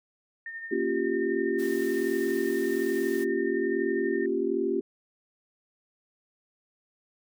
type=tone with tremolo; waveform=sine; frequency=1821 Hz; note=A#6; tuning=41 cents flat; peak=-34 dBFS; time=0.46-4.26 s; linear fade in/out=2 ms; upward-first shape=sine; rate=12 Hz; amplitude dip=45%
type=chord; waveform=sine; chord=G half-diminished seventh; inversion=first; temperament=equal with one note detuned; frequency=233.1 / 277.2 / 349.2 / 390.4 Hz; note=Bb3 / Db4 / F4 / G4; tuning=0 / 0 / 0 / -7 cents; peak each=-34 / -32 / -29 / -28 dBFS; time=0.71-4.81 s; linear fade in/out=10 ms
type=noise; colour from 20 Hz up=white; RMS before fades=-45 dBFS; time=1.58-3.25 s; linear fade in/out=20 ms
effects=none